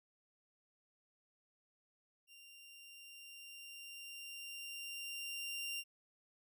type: tone with level ramp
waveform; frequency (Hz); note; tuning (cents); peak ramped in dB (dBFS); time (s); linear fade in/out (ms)
sawtooth; 2781; F7; -8; -54 to -36; 2.27-5.84; 50
effects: none